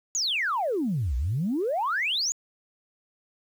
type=exponential two-way sweep; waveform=sine; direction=down then up; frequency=7050 to 57.7 to 7050 Hz; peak=-23 dBFS; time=0.15-2.32 s; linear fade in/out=0 ms; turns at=1.16 s; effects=tanh soft clip ceiling -19 dBFS + 9-bit